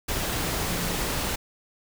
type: tone in noise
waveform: sine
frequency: 174.61 Hz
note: F3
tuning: in tune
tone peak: -35 dBFS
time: 0.4-0.98 s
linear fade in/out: 10 ms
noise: pink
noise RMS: -28 dBFS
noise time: 0.08-1.36 s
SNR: -10 dB
effects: none